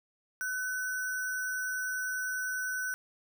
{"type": "tone with sample-and-hold", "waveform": "sine", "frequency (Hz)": 1505, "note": "F#6", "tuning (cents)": 29, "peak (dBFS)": -31, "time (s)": [0.41, 2.94], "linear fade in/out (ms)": 0, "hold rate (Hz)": 7350, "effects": []}